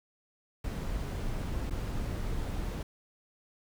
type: noise with dropouts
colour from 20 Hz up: brown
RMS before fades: -34 dBFS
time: 0.64-2.83 s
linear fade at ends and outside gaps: 5 ms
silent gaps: 1.699-1.707 s
effects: none